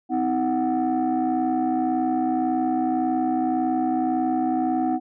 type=tone cluster; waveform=sine; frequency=257.1 / 318.9 / 741 Hz; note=C4 / D#4 / F#5; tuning=-30 / +43 / +2 cents; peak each=-23 dBFS; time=0.09-5 s; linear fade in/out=50 ms; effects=tanh soft clip ceiling -15 dBFS